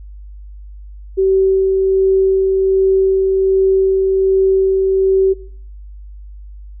sine tone with tremolo, 383.1 Hz, G4, 40 cents flat, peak -9 dBFS, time 1.17-5.34 s, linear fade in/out 20 ms, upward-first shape sine, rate 1.3 Hz, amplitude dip 25%, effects noise-tail reverb RT60 0.6 s tail -20 dB re dry + added 50 Hz sine -31 dBFS peak until 6.8 s

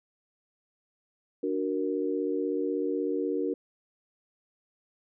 sine chord, D augmented, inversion none, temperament equal, 293.7 / 370 / 466.2 Hz, D4 / F#4 / A#4, 0 / 0 / 0 cents, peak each -31 dBFS, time 1.43-3.54 s, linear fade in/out 5 ms, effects none

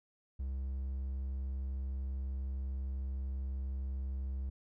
triangle tone, 66.4 Hz, C2, 26 cents sharp, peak -33 dBFS, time 0.39-4.5 s, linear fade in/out 10 ms, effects none

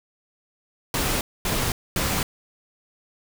pink noise bursts, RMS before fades -24 dBFS, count 3, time 0.94-2.23 s, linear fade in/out 2 ms, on 270 ms, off 240 ms, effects none

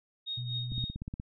sine tone with tremolo, 3729 Hz, A#7, in tune, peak -32 dBFS, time 0.26-0.96 s, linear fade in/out 20 ms, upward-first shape triangle, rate 4.1 Hz, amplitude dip 90%
sine tone, 121.9 Hz, B2, 22 cents flat, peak -34 dBFS, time 0.37-0.85 s, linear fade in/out 10 ms
click train, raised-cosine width 5 ms, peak -25 dBFS, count 9, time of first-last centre 0.72-1.199 s, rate 16.7 Hz
effects none

